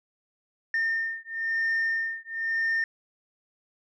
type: beating tone pair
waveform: sine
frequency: 1814 / 1815 Hz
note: A#6 / A#6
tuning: -48 / -47 cents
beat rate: 1 Hz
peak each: -27 dBFS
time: 0.74-2.84 s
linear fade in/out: 2 ms
effects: tanh soft clip ceiling -21 dBFS